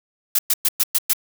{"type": "noise bursts", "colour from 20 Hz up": "blue", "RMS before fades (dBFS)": -17, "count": 6, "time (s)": [0.35, 1.134], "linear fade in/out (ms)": 5, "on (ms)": 39, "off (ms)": 110, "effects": []}